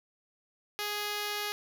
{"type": "tone", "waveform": "5% pulse", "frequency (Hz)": 415.3, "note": "G#4", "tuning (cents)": 0, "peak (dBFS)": -21, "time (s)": [0.79, 1.52], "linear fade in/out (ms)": 0, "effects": []}